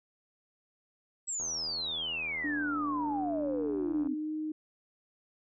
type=exponential sweep; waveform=sine; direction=down; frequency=7870 to 246.9 Hz; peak=-32 dBFS; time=1.27-4.15 s; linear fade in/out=20 ms
type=click train; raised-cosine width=1 ms; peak=-34 dBFS; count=215; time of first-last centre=1.4-4.072 s; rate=80.1 Hz
type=tone with pitch glide; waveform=sine; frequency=294.6 to 309.4 Hz; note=D4 to D#4; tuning=+6 to -10 cents; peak=-32 dBFS; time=2.44-4.52 s; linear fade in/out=5 ms; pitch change=+84 cents; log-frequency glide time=3.79-4.32 s
effects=none